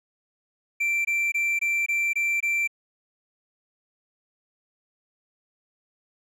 triangle tone bursts, 2349 Hz, D7, in tune, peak -20 dBFS, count 7, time 0.8-2.676 s, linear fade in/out 10 ms, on 250 ms, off 21 ms, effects none

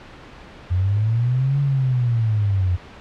sine linear two-way sweep, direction up then down, 87.31 to 142.3 to 87.31 Hz, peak -16 dBFS, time 0.7-2.77 s, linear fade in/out 20 ms, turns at 1.6 s, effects pink hiss -41 dBFS RMS until 3 s + low-pass 3000 Hz 12 dB/octave

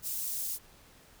white high-pass noise, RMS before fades -35 dBFS, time 0.02-0.59 s, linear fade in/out 50 ms, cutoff 7000 Hz, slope 12 dB/octave, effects pink hiss -58 dBFS RMS until 1.2 s

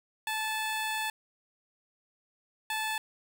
15% pulse tone bursts at uneven times, 872 Hz, A5, 16 cents flat, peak -24 dBFS, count 2, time 0.27-1.1 / 2.7-2.98 s, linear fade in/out 2 ms, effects none

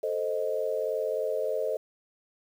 sine chord, A diminished, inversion none, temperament equal, 440 / 523.3 / 622.3 Hz, A4 / C5 / Eb5, 0 / 0 / 0 cents, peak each -31 dBFS, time 0.03-1.77 s, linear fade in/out 5 ms, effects 9-bit

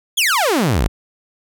sawtooth exponential sweep, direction down, 3520 to 41.2 Hz, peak -10 dBFS, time 0.17-0.88 s, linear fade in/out 10 ms, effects none

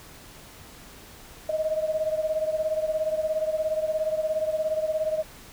sine beating tone pair, 622.3 / 639.3 Hz, D#5 / D#5, 0 / +47 cents, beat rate 17 Hz, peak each -25 / -29 dBFS, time 1.49-5.23 s, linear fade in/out 5 ms, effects pink hiss -47 dBFS RMS until 5.52 s

